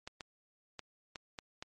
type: clicks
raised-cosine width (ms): 0.2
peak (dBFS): -25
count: 6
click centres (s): 0.075 / 0.208 / 0.793 / 1.158 / 1.388 / 1.625
effects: MP3 48 kbps